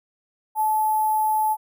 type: tone with sample-and-hold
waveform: sine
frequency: 864 Hz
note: A5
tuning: 32 cents flat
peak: -18 dBFS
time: 0.55-1.57 s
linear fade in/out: 50 ms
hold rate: 11025 Hz
effects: none